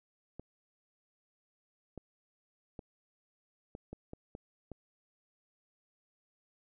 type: clicks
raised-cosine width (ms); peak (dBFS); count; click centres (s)
2; -30; 8; 0.396 / 1.977 / 2.792 / 3.751 / 3.93 / 4.134 / 4.351 / 4.717
effects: none